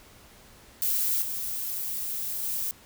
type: noise with level steps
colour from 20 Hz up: violet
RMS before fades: -26 / -32 / -30 dBFS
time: 0.82-2.71 s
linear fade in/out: 0 ms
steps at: 1.22 / 2.43 s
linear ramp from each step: 2 ms
effects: pink hiss -53 dBFS RMS until 2.85 s